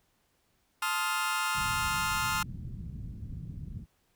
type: chord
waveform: sawtooth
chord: F dominant seventh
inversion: first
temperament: just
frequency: 873.1 / 1047.7 / 1257.2 / 1396.9 Hz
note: A5 / C6 / Eb6 / F6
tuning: -14 / +2 / +18 / 0 cents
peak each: -32 / -31 / -31 / -28 dBFS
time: 0.82-2.43 s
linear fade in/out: 5 ms
type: low-pass noise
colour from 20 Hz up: white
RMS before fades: -40 dBFS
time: 1.54-3.86 s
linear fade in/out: 50 ms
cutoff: 170 Hz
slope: 24 dB/octave
effects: pink hiss -72 dBFS RMS until 4.15 s